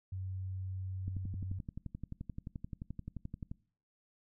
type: tone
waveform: sine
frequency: 94 Hz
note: F#2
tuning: 28 cents sharp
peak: -37 dBFS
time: 0.12-1.59 s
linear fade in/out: 5 ms
type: click train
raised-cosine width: 5 ms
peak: -29 dBFS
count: 29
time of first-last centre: 1.08-3.515 s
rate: 11.5 Hz
effects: noise-tail reverb RT60 0.5 s tail -23 dB re dry